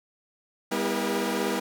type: tone cluster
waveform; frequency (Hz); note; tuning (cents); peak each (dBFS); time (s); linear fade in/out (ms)
sawtooth; 199.6 / 247 / 326.2 / 402.6 / 477.6; G3 / B3 / E4 / G4 / A#4; +32 / 0 / -18 / +46 / +42; -28; 0.71-1.6; 10
effects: none